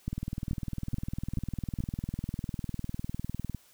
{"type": "two click trains", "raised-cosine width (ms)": 5, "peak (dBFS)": [-21, -19], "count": [69, 5], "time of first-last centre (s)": [[0.13, 3.547], [0.08, 1.804]], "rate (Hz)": [19.9, 2.32], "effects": ["white hiss -61 dBFS RMS until 3.73 s"]}